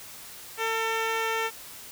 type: tone with low-pass filter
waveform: 10% pulse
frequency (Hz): 449.4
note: A4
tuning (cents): +37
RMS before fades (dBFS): -28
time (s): 0.57-1.51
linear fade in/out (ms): 50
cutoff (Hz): 4900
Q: 0.76
effects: white hiss -44 dBFS RMS until 1.91 s